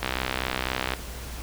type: click train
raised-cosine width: 0.3 ms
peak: -9 dBFS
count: 59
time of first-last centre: 0.03-0.936 s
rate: 64 Hz
effects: added 60 Hz sine -37 dBFS peak until 1.42 s + pink hiss -40 dBFS RMS until 1.42 s